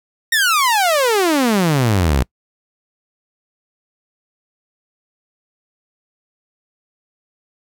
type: exponential sweep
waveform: sawtooth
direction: down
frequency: 1886 to 60.8 Hz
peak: -9 dBFS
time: 0.32-2.23 s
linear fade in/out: 5 ms
effects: noise-tail reverb RT60 0.1 s tail -26 dB re dry